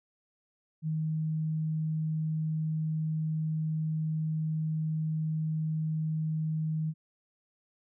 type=tone; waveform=sine; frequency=157.1 Hz; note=D#3; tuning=17 cents sharp; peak=-28 dBFS; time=0.82-6.94 s; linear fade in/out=50 ms; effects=none